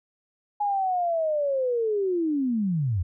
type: linear sweep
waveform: sine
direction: down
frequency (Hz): 835 to 79.7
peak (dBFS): -22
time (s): 0.6-3.03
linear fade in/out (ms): 10
effects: none